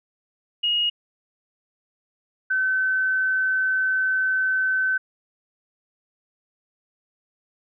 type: tone pair in turn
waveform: sine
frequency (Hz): 2875 / 1526.8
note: F7 / G6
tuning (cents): +50 / -46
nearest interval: major seventh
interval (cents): 1096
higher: first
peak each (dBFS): -19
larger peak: neither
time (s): 0.63-0.9 / 2.5-4.98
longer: second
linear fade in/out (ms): 10
effects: none